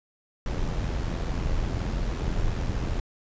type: noise with amplitude modulation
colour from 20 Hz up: brown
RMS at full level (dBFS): -25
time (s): 0.46-3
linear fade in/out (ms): 2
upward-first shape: sine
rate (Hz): 84.2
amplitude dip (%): 50
effects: resampled to 16000 Hz